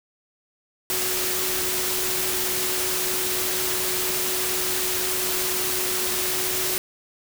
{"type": "tone in noise", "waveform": "sine", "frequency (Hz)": 369, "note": "F#4", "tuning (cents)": -5, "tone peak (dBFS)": -32, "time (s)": [0.9, 6.78], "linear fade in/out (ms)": 0, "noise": "white", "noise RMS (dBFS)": -25, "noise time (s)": [0.9, 6.78], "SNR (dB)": -10, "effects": []}